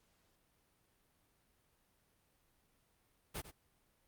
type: noise with echo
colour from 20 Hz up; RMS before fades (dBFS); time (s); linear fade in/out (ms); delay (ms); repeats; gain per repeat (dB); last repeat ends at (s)
pink; -42; 3.34-3.42; 20; 97; 1; -12; 3.517
effects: pink hiss -75 dBFS RMS until 4.07 s + Opus 48 kbps